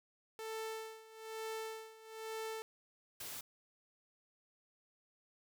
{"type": "tone with tremolo", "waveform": "sawtooth", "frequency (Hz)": 442.5, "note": "A4", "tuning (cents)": 10, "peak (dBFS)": -36, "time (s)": [0.39, 2.62], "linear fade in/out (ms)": 0, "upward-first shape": "sine", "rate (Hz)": 1.1, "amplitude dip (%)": 85}
{"type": "noise", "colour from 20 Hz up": "white", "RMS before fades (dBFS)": -46, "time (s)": [3.2, 3.41], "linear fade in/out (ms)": 5}
{"effects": []}